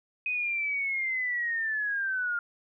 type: linear sweep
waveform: sine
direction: down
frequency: 2516 to 1400 Hz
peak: -27 dBFS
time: 0.26-2.39 s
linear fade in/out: 2 ms
effects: none